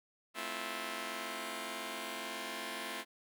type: chord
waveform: 5% pulse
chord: F major seventh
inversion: first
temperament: just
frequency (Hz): 218.3 / 261.9 / 327.4 / 349.2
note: A3 / C4 / E4 / F4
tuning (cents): -13 / +2 / -12 / 0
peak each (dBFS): -34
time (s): 0.34-3.05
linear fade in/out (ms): 50
effects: none